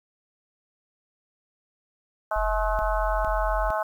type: harmonic tone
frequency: 214.1 Hz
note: A3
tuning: 47 cents flat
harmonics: 3 / 4 / 5 / 6 / 7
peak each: -27 / -29 / -31 / -33 / -34 dBFS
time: 2.31-3.83 s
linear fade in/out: 5 ms
type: tone bursts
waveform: sine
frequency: 44.88 Hz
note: F1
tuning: 48 cents sharp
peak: -26 dBFS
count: 3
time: 2.36-3.704 s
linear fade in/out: 0 ms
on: 430 ms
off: 27 ms
effects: 9-bit